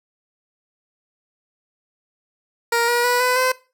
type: tone with pitch steps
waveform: 15% pulse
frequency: 468.5 / 479.2 / 490.1 / 501.3 / 512.7 Hz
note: A#4 / A#4 / B4 / B4 / C5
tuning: +9 / +48 / -13 / +26 / -35 cents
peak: -10 dBFS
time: 2.72-3.52 s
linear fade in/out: 5 ms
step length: 160 ms
effects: noise-tail reverb RT60 0.3 s tail -19 dB re dry